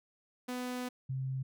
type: tone pair in turn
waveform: sawtooth / sine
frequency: 249.4 / 132.12 Hz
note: B3 / C3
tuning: +17 / +17 cents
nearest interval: major seventh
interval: 1100 cents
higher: first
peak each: -32 / -33 dBFS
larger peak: first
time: 0.48-0.89 / 1.09-1.43 s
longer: first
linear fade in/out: 10 ms
effects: none